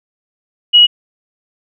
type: tone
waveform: sine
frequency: 2908 Hz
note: F#7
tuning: 31 cents flat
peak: -3 dBFS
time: 0.73-0.87 s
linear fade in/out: 20 ms
effects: none